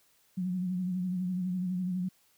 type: tone with vibrato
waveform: sine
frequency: 182.3 Hz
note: F#3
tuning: 25 cents flat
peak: -29 dBFS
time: 0.37-2.09 s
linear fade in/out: 10 ms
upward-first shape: sine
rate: 12 Hz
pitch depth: 49 cents each way
effects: white hiss -67 dBFS RMS until 2.37 s